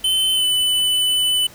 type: tone with pitch glide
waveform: square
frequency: 3059 to 2998 Hz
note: G7 to F#7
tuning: -43 to +22 cents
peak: -16 dBFS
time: 0.04-1.47 s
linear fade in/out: 5 ms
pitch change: -35 cents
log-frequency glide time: 0.34-0.45 s
effects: pink hiss -43 dBFS RMS until 1.54 s